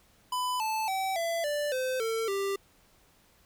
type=tone with pitch steps; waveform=square; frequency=1000 / 875.6 / 766.7 / 671.3 / 587.8 / 514.7 / 450.6 / 394.6 Hz; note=B5 / A5 / G5 / E5 / D5 / C5 / A4 / G4; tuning=+21 / -9 / -39 / +31 / +1 / -29 / +41 / +11 cents; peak=-29 dBFS; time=0.32-2.56 s; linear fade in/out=5 ms; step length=280 ms; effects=pink hiss -63 dBFS RMS until 3.45 s